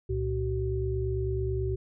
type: tone cluster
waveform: sine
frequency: 65.4 / 114.5 / 378.9 Hz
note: C2 / A#2 / F#4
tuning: 0 / -31 / +41 cents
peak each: -31 dBFS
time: 0.09-1.76 s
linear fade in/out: 10 ms
effects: none